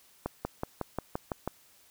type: accelerating click train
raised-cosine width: 1 ms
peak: -17 dBFS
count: 8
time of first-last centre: 0.26-1.476 s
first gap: 190 ms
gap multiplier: 0.97
effects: white hiss -61 dBFS RMS until 1.9 s